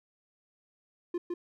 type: tone with echo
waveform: triangle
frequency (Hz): 349.2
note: F4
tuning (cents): 0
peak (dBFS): -27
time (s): 1.14-1.18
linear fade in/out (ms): 5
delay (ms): 160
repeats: 1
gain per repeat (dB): -2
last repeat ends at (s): 1.34
effects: none